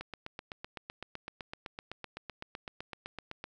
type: click train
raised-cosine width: 0.3 ms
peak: -24 dBFS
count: 28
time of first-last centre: 0.01-3.441 s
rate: 7.87 Hz
effects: none